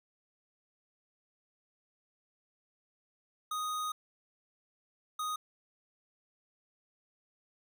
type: tone bursts at uneven times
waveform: square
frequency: 1244.5 Hz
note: D#6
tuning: in tune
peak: -34 dBFS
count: 2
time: 3.51-3.92 / 5.19-5.36 s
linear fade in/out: 5 ms
effects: none